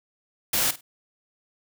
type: noise with echo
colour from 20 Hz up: white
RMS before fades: -23 dBFS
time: 0.53-0.71 s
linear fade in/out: 5 ms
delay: 50 ms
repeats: 2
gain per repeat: -15 dB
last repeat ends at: 0.81 s
effects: none